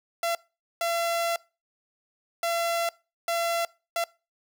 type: tone bursts at uneven times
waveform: sawtooth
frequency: 678 Hz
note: E5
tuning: 49 cents sharp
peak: -21 dBFS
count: 5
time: 0.23-0.35 / 0.81-1.36 / 2.43-2.89 / 3.28-3.65 / 3.96-4.04 s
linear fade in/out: 2 ms
effects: noise-tail reverb RT60 0.3 s tail -22 dB re dry